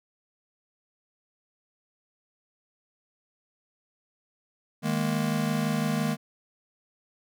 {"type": "chord", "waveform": "square", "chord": "D# suspended fourth", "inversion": "none", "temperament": "just", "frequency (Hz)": [155.56, 207.4, 233.3], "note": ["D#3", "G#3", "A#3"], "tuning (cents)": [0, -2, 2], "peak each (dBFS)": -30, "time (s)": [4.82, 6.17], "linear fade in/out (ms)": 50, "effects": []}